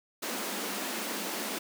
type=high-pass noise; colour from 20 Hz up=pink; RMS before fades=-35 dBFS; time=0.22-1.59 s; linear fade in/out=10 ms; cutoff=190 Hz; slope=96 dB/octave; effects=none